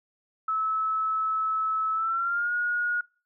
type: tone with pitch glide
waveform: sine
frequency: 1300 to 1442.4 Hz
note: E6 to F#6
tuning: -24 to -45 cents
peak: -24 dBFS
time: 0.48-3.01 s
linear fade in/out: 5 ms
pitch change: +179 cents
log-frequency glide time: 1.93-2.53 s
effects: noise-tail reverb RT60 0.4 s tail -25 dB re dry